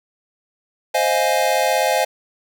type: chord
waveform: square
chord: F minor seventh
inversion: second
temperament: equal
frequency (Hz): 523.3 / 622.3 / 698.5 / 830.6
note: C5 / Eb5 / F5 / Ab5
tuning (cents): 0 / 0 / 0 / 0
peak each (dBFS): -22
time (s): 0.94-2.05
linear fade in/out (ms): 10
effects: none